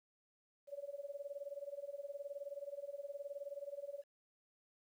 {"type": "tone with tremolo", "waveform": "sine", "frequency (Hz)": 567, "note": "C#5", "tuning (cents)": 39, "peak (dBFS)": -40, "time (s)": [0.67, 4.04], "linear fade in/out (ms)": 50, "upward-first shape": "sine", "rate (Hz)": 19, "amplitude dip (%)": 90, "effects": ["12-bit"]}